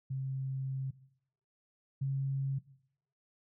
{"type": "tone pair in turn", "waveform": "sine", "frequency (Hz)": [133.4, 136.12], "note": ["C3", "C#3"], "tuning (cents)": [34, -31], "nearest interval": "unison", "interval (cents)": 35, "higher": "second", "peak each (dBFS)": [-33, -30], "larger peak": "second", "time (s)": [[0.1, 0.91], [2.01, 2.59]], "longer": "first", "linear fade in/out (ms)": 10, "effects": ["noise-tail reverb RT60 0.7 s tail -18 dB re dry"]}